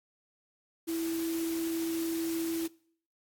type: tone in noise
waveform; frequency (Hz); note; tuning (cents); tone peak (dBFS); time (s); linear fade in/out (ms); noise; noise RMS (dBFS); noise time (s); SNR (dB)
sine; 329.6; E4; 0; -30; 0.87-2.68; 20; white; -42; 0.87-2.68; +9
effects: noise-tail reverb RT60 0.6 s tail -23 dB re dry + AAC 64 kbps